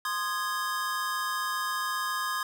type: chord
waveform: square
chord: Ab major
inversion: first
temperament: equal with one note detuned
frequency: 1046.5 / 1231.6 / 1661.2 Hz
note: C6 / Eb6 / Ab6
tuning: 0 / -18 / 0 cents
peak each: -34 dBFS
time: 0.05-2.43 s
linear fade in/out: 2 ms
effects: none